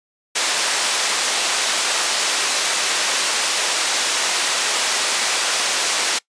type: band-pass noise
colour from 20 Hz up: white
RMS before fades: -20 dBFS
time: 0.35-6.19 s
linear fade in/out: 10 ms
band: 460 to 6900 Hz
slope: 12 dB/octave
effects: noise-tail reverb RT60 0.1 s tail -22 dB re dry + resampled to 22050 Hz